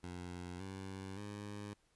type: tone with pitch steps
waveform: 15% pulse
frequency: 89 / 96 / 103 Hz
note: F2 / G2 / G#2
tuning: +33 / -36 / -14 cents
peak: -38 dBFS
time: 0.03-1.74 s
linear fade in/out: 10 ms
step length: 570 ms
effects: pink hiss -75 dBFS RMS until 1.95 s + resampled to 24000 Hz